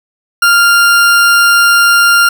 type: tone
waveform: 40% pulse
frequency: 1396.9 Hz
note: F6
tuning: in tune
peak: -4 dBFS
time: 0.42-2.29 s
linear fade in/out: 5 ms
effects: none